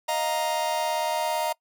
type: chord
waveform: 45% pulse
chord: Eb suspended second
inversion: none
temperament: just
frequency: 622.3 / 700 / 933.4 Hz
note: Eb5 / F5 / Bb5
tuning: 0 / +4 / +2 cents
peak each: -29 / -31 / -27 dBFS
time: 0.08-1.53 s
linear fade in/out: 10 ms
effects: noise-tail reverb RT60 0.1 s tail -23 dB re dry